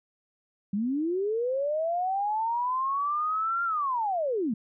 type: linear two-way sweep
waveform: sine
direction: up then down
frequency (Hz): 191.1 to 1396.9 to 197.6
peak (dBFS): -25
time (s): 0.73-4.54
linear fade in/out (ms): 5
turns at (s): 3.64
effects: none